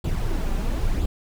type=noise with flanger; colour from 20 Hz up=brown; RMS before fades=-23 dBFS; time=0.04-1.06 s; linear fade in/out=5 ms; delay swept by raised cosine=0.25 to 5.15 ms; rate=1 Hz; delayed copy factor=+0.55; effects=none